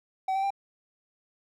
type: tone with pitch steps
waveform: triangle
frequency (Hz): 762 / 776.2 / 790.7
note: G5 / G5 / G5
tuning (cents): -49 / -17 / +15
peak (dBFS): -23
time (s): 0.28-0.505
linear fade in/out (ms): 5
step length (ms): 75
effects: none